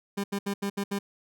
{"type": "tone bursts at uneven times", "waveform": "30% pulse", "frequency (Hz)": 200, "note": "G3", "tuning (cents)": 35, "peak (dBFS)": -25, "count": 6, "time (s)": [[0.17, 0.24], [0.32, 0.39], [0.46, 0.54], [0.62, 0.7], [0.77, 0.84], [0.91, 0.99]], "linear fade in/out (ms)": 10, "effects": []}